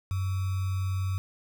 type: tone with sample-and-hold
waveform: sine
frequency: 94.6 Hz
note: F#2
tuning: 39 cents sharp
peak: -26 dBFS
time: 0.11-1.18 s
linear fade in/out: 0 ms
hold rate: 1225 Hz
effects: none